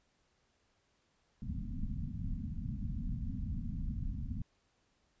pink low-pass noise, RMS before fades -38 dBFS, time 1.42-4.42 s, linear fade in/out 2 ms, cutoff 260 Hz, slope 96 dB/octave, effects pink hiss -75 dBFS RMS until 5.2 s + resampled to 16000 Hz

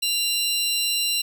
sawtooth tone pair together, 2788 / 4005 Hz, F7 / B7, -4 / +23 cents, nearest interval tritone, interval 627 cents, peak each -21 dBFS, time 0.02-1.22 s, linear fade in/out 10 ms, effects none

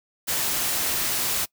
white noise, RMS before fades -25 dBFS, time 0.27-1.46 s, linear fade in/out 20 ms, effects noise-tail reverb RT60 0.1 s tail -24 dB re dry

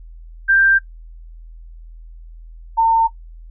sine tone pair in turn, 1579 / 906.3 Hz, G6 / A#5, +12 / -49 cents, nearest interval minor seventh, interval 961 cents, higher first, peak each -10 dBFS, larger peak neither, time 0.48-0.79 / 2.77-3.08 s, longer neither, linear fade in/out 20 ms, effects noise-tail reverb RT60 0.1 s tail -17 dB re dry + added 41 Hz sine -35 dBFS peak until 3.5 s

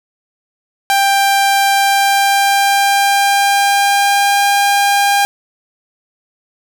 sawtooth tone with pitch glide, 791 to 803.9 Hz, G5 to G5, +15 to +43 cents, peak -6 dBFS, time 0.9-5.25 s, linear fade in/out 0 ms, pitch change +28 cents, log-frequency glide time 1.71-4.49 s, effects none

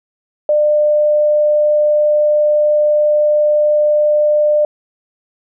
sine tone, 599 Hz, D5, 34 cents sharp, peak -9 dBFS, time 0.49-4.65 s, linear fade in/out 2 ms, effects none

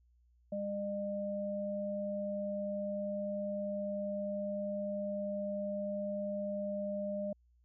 sine tone pair together, 201.9 / 605 Hz, G#3 / D#5, -49 / -49 cents, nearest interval octave + perfect fifth, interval 1900 cents, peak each -39 / -36 dBFS, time 0.52-7.33 s, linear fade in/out 5 ms, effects added 60 Hz sine -65 dBFS peak until 7.64 s

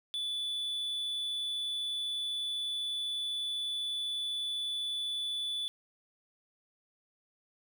triangle tone, 3468 Hz, A7, 26 cents flat, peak -31 dBFS, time 0.14-5.68 s, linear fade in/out 0 ms, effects none

